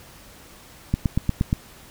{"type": "click train", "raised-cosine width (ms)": 5, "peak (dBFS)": -7, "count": 6, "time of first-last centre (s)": [0.94, 1.529], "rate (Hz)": 8.49, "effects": ["pink hiss -47 dBFS RMS until 1.9 s"]}